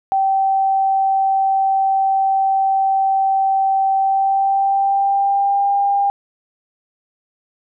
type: tone with pitch glide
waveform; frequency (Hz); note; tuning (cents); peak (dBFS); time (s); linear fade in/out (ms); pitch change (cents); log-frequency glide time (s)
sine; 775 to 800.5; G5 to G5; -20 to +36; -13; 0.12-6.1; 0; +56; 3.97-5.71
effects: none